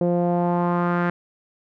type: tone with low-pass filter sweep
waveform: sawtooth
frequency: 174.61 Hz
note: F3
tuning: in tune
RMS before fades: -21 dBFS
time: 0.01-1.1 s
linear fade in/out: 2 ms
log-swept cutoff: 510 to 1600 Hz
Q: 2.7
effects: none